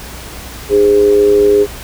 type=tone with amplitude modulation; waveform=sine; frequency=410 Hz; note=G#4; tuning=22 cents flat; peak=-3 dBFS; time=0.69-1.67 s; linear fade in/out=50 ms; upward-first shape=sine; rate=106 Hz; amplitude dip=60%; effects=added 60 Hz sine -31 dBFS peak until 1.83 s + pink hiss -30 dBFS RMS until 1.83 s